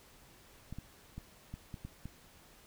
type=clicks; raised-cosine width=5 ms; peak=-30 dBFS; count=7; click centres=0.726 / 0.786 / 1.18 / 1.54 / 1.742 / 1.85 / 2.056 s; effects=pink hiss -60 dBFS RMS until 2.66 s